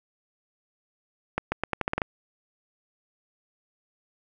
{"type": "accelerating click train", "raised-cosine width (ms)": 0.5, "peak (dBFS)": -10, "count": 9, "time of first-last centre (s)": [1.38, 2.018], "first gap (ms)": 140, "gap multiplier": 0.83, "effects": []}